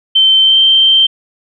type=tone with pitch glide; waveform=sine; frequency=3100 to 3132 Hz; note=G7 to G7; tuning=-20 to -2 cents; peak=-5 dBFS; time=0.15-1.07 s; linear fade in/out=10 ms; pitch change=+18 cents; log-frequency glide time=0.42-0.58 s; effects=none